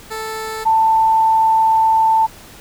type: tone pair in turn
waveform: 15% pulse / sine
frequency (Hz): 440 / 888.2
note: A4 / A5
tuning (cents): 0 / +16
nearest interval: octave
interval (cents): 1216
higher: second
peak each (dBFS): -17 / -10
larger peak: second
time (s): 0.1-0.65 / 0.65-2.27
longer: second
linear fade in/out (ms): 20
effects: pink hiss -40 dBFS RMS until 2.6 s